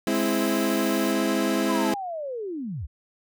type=chord; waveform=30% pulse; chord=Ab augmented; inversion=none; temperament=equal; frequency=207.7 / 261.6 / 329.6 Hz; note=Ab3 / C4 / E4; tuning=0 / 0 / 0 cents; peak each=-24 / -24 / -23 dBFS; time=0.07-1.94 s; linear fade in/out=2 ms
type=noise; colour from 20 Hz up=blue; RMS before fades=-39 dBFS; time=0.14-1.12 s; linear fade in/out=5 ms
type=linear sweep; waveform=sine; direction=down; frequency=1046.5 to 54.3 Hz; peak=-29 dBFS; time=1.67-2.87 s; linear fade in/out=20 ms
effects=none